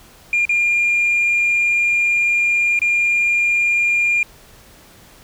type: tone with dropouts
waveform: sine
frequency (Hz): 2406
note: D7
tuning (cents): +41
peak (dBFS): -12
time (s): 0.33-4.23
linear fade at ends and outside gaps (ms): 2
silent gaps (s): 0.453-0.493 / 2.791-2.817
effects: tanh soft clip ceiling -11 dBFS + pink hiss -46 dBFS RMS until 5.23 s